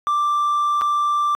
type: tone with dropouts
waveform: triangle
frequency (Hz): 1177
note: D6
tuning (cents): +3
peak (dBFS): -14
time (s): 0.07-1.35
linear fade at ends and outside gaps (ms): 0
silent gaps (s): 0.812-0.818
effects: tanh soft clip ceiling -10 dBFS